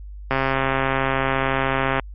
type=click train; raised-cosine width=0.5 ms; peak=-5 dBFS; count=227; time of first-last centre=0.31-1.997 s; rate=134 Hz; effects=added 50 Hz sine -33 dBFS peak until 2.14 s + MP3 32 kbps